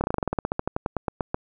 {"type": "slowing click train", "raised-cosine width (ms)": 1, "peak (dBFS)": -10, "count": 20, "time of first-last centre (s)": [0.01, 1.345], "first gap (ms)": 29, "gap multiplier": 1.09, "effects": []}